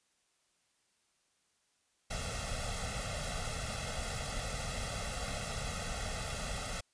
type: noise with comb filter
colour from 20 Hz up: pink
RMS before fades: -38 dBFS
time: 2.1-6.81 s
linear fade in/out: 10 ms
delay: 1.5 ms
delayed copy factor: +1
effects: white hiss -75 dBFS RMS until 6.93 s + resampled to 22050 Hz